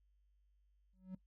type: tone with exponential growth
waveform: triangle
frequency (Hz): 186.8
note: F#3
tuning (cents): +17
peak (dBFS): -39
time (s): 0.93-1.15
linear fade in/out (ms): 5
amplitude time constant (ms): 47
effects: noise-tail reverb RT60 0.1 s tail -19 dB re dry + added 50 Hz sine -70 dBFS peak until 1.26 s